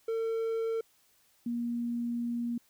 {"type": "tone pair in turn", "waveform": ["triangle", "sine"], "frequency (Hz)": [451.9, 237.3], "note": ["A4", "A#3"], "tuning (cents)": [46, 31], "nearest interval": "major seventh", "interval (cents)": 1115, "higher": "first", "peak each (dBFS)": [-27, -30], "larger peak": "first", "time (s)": [[0.08, 0.81], [1.46, 2.58]], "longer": "second", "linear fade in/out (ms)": 5, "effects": ["white hiss -67 dBFS RMS until 2.69 s"]}